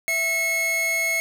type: tone pair together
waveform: 45% pulse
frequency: 661.9 / 2178 Hz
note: E5 / C#7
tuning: +7 / -31 cents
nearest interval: octave + major sixth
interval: 2062 cents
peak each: -31 / -21 dBFS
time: 0.08-1.2 s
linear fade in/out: 0 ms
effects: none